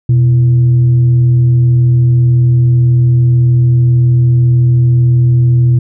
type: tone with frequency modulation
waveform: sine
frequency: 123.6 Hz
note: B2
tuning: 2 cents sharp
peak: -5 dBFS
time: 0.09-5.79 s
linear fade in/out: 5 ms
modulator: 209 Hz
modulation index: 0.2
effects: none